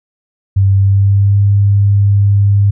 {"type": "tone with pitch glide", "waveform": "sine", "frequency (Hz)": [97.6, 100.69], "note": ["G2", "G2"], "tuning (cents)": [-7, 47], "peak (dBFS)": -6, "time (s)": [0.56, 2.71], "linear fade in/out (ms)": 10, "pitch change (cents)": 54, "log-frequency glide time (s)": [0.74, 1.38], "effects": []}